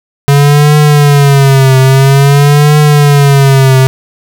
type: tone with vibrato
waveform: square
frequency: 140.5 Hz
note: C#3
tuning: 24 cents sharp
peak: -3 dBFS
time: 0.28-3.87 s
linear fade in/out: 0 ms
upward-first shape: triangle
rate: 0.5 Hz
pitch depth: 120 cents each way
effects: none